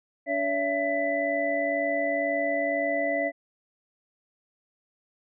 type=tone cluster; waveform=sine; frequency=286.8 / 566 / 668 / 1993 Hz; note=D4 / C#5 / E5 / B6; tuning=-41 / +36 / +23 / +15 cents; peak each=-32 / -30 / -27 / -30 dBFS; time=0.26-3.32 s; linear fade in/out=50 ms; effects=none